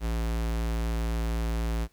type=tone; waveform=square; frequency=56.5 Hz; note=A1; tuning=47 cents sharp; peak=-27 dBFS; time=0-1.88 s; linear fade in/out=50 ms; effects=pink hiss -66 dBFS RMS until 1.92 s